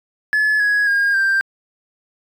triangle tone with pitch steps, 1715 / 1668.1 / 1622.5 / 1578.1 Hz, A6 / G#6 / G#6 / G6, -45 / +7 / -41 / +11 cents, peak -11 dBFS, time 0.33-1.41 s, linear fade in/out 0 ms, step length 270 ms, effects tanh soft clip ceiling -8 dBFS

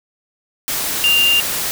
sine tone in noise, 2794 Hz, F7, in tune, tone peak -11 dBFS, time 1.04-1.4 s, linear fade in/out 0 ms, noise white, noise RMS -21 dBFS, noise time 0.68-1.71 s, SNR +7 dB, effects none

